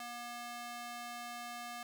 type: tone with high-pass filter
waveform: square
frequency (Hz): 240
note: B3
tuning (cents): -49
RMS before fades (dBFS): -45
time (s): 0-1.83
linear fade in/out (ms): 2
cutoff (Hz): 730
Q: 0.87
effects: none